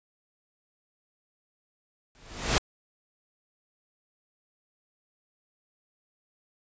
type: noise with exponential growth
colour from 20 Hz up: pink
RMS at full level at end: -20 dBFS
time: 2.15-2.58 s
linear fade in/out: 0 ms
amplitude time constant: 93 ms
effects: resampled to 16000 Hz